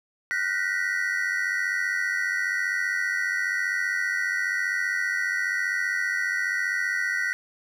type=tone cluster; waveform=triangle; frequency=1442 / 1523 / 1867 / 1962 Hz; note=F#6 / F#6 / A#6 / B6; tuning=-45 / +50 / +2 / -12 cents; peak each=-31 / -28 / -28 / -26 dBFS; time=0.31-7.33 s; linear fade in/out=0 ms; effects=none